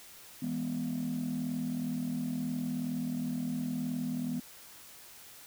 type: chord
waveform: sine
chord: E major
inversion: none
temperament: equal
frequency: 164.81 / 207.7 / 246.9 Hz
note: E3 / G#3 / B3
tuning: 0 / 0 / 0 cents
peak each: -37 / -37 / -32 dBFS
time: 0.42-4.4 s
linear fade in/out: 5 ms
effects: tanh soft clip ceiling -27 dBFS + white hiss -52 dBFS RMS until 5.46 s